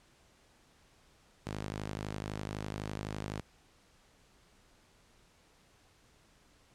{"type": "tone with high-pass filter", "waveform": "sawtooth", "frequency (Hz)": 51.91, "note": "G#1", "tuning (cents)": 0, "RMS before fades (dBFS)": -40, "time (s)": [1.46, 3.41], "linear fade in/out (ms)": 5, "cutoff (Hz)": 110, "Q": 0.77, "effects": ["pink hiss -65 dBFS RMS until 6.74 s", "low-pass 9000 Hz 12 dB/octave"]}